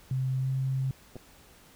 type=tone with pitch glide; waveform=sine; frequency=130.81 to 132.71 Hz; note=C3 to C3; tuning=0 to +25 cents; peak=-26 dBFS; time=0.11-0.91 s; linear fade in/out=2 ms; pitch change=+25 cents; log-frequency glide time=0.37-0.5 s
type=clicks; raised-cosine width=2 ms; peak=-29 dBFS; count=2; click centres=1.157 / 1.165 s
effects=pink hiss -56 dBFS RMS until 1.75 s